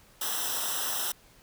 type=noise with comb filter; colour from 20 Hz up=white; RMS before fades=-31 dBFS; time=0.21-1.12 s; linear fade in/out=5 ms; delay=0.44 ms; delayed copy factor=-1; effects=pink hiss -58 dBFS RMS until 1.42 s